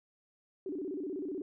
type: tone with vibrato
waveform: sine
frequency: 333.9 Hz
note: E4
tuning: 22 cents sharp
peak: -35 dBFS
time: 0.66-1.42 s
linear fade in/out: 2 ms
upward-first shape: square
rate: 16 Hz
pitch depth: 230 cents each way
effects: none